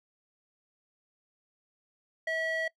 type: tone with band-pass filter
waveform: square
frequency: 646 Hz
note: E5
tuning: 35 cents flat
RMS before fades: -32 dBFS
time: 2.27-2.68 s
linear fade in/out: 5 ms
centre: 1500 Hz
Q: 6.3
effects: noise-tail reverb RT60 0.1 s tail -21 dB re dry